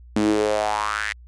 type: tone with high-pass filter sweep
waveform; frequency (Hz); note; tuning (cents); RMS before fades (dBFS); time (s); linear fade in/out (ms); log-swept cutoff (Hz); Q
sawtooth; 105.7; G#2; +31; -22; 0.16-1.13; 5; 240 to 2000; 5
effects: added 60 Hz sine -42 dBFS peak until 1.27 s + resampled to 22050 Hz